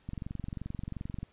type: click train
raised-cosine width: 5 ms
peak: -25 dBFS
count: 27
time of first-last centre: 0.09-1.23 s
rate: 22.8 Hz
effects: pink hiss -65 dBFS RMS until 1.32 s + resampled to 8000 Hz